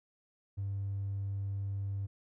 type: tone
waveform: triangle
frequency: 98.9 Hz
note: G2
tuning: 16 cents sharp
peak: -30 dBFS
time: 0.57-2.07 s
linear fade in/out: 20 ms
effects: tanh soft clip ceiling -30 dBFS